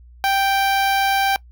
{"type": "tone with notch filter", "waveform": "sawtooth", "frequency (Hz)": 784, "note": "G5", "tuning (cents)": 0, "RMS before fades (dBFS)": -18, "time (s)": [0.24, 1.36], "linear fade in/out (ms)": 0, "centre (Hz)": 7900, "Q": 1.2, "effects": ["noise-tail reverb RT60 0.1 s tail -22 dB re dry", "added 60 Hz sine -42 dBFS peak until 1.51 s"]}